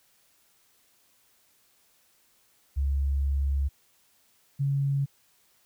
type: tone pair in turn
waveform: sine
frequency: 69.3 / 139.2 Hz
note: C#2 / C#3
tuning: 0 / +8 cents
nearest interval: octave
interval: 1208 cents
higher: second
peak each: -23 / -23 dBFS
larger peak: neither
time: 2.76-3.69 / 4.59-5.06 s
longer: first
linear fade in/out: 20 ms
effects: white hiss -65 dBFS RMS until 5.65 s